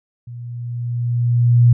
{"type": "tone with level ramp", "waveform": "sine", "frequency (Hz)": 120, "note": "B2", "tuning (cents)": -49, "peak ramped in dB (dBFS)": [-30, -6], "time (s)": [0.27, 1.73], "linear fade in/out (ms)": 5, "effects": []}